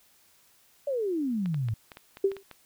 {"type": "exponential sweep", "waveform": "sine", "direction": "down", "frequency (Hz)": [587.3, 103.83], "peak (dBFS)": -26, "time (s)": [0.87, 1.74], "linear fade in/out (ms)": 5}
{"type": "clicks", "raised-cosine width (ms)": 0.3, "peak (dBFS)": -27, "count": 9, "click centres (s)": [1.459, 1.544, 1.686, 1.918, 1.971, 2.171, 2.317, 2.367, 2.513]}
{"type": "tone with exponential decay", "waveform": "sine", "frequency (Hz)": 392, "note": "G4", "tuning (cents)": 0, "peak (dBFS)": -17, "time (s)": [2.24, 2.43], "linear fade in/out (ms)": 5, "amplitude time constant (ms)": 40}
{"effects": ["white hiss -62 dBFS RMS until 2.65 s"]}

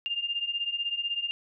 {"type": "beating tone pair", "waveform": "sine", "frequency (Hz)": [2794, 2810], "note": ["F7", "F7"], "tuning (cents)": [0, 10], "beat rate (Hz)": 16, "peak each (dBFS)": [-33, -30], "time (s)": [0.06, 1.31], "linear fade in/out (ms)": 0, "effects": []}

